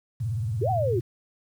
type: tone with vibrato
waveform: sine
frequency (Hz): 110.9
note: A2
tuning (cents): +14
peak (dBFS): -25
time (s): 0.2-1.01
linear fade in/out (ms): 10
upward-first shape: sine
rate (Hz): 18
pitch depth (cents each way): 240
type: linear two-way sweep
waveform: sine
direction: up then down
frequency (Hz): 327.9 to 779 to 327.9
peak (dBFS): -23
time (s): 0.61-1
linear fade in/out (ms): 10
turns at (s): 0.7
effects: 9-bit